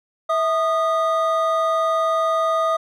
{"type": "tone pair together", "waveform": "triangle", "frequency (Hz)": [651, 1232.2], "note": ["E5", "D#6"], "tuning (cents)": [-22, -17], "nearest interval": "major seventh", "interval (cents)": 1105, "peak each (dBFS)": -18, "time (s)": [0.29, 2.77], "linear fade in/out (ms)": 10, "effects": []}